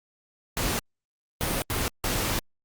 pink noise bursts at uneven times, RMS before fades -27 dBFS, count 4, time 0.57-0.79 / 1.41-1.62 / 1.7-1.88 / 2.04-2.39 s, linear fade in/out 0 ms, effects Opus 48 kbps

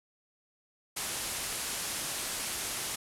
white low-pass noise, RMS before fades -36 dBFS, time 0.96-2.96 s, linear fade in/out 10 ms, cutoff 12000 Hz, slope 48 dB/octave, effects none

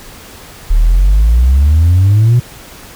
sine exponential sweep, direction up, 36.5 to 124.7 Hz, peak -3 dBFS, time 0.7-2.4 s, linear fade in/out 10 ms, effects tanh soft clip ceiling -3 dBFS + pink hiss -34 dBFS RMS until 2.95 s

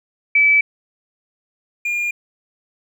sine / triangle tone pair in turn, 2303 / 2414 Hz, D7 / D7, -34 / +47 cents, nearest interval minor second, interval 81 cents, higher second, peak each -10 / -17 dBFS, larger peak first, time 0.35-0.61 / 1.85-2.11 s, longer neither, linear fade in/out 5 ms, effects none

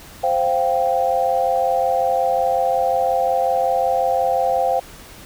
sine chord, C suspended fourth, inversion none, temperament equal, 523.3 / 698.5 / 784 Hz, C5 / F5 / G5, 0 / 0 / 0 cents, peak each -20 dBFS, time 0.23-4.8 s, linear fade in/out 10 ms, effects pink hiss -41 dBFS RMS until 5.25 s

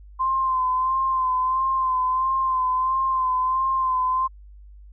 sine tone with vibrato, 1039 Hz, C6, 12 cents flat, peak -19 dBFS, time 0.19-4.28 s, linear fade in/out 20 ms, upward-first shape sine, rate 1.5 Hz, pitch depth 36 cents each way, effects added 50 Hz sine -42 dBFS peak until 4.92 s

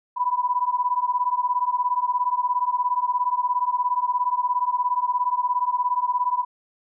sine beating tone pair, 981 / 998 Hz, B5 / B5, -12 / +18 cents, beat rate 17 Hz, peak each -23 / -23 dBFS, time 0.16-6.45 s, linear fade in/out 20 ms, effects none

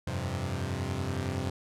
sawtooth chord, F suspended second, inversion none, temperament equal, 87.31 / 98 / 130.81 Hz, F2 / G2 / C3, 0 / 0 / 0 cents, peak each -31 dBFS, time 0.07-1.5 s, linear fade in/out 5 ms, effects low-pass 10000 Hz 12 dB/octave

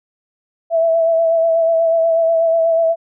sine tone with vibrato, 659.3 Hz, E5, in tune, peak -11 dBFS, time 0.7-2.96 s, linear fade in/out 50 ms, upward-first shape sine, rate 8.2 Hz, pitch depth 26 cents each way, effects none

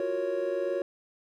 triangle chord, Gb major seventh, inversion third, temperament equal, 349.2 / 370 / 466.2 / 554.4 Hz, F4 / Gb4 / Bb4 / Db5, 0 / 0 / 0 / 0 cents, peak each -34 / -31 / -34 / -28 dBFS, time 0-0.82 s, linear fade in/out 2 ms, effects none

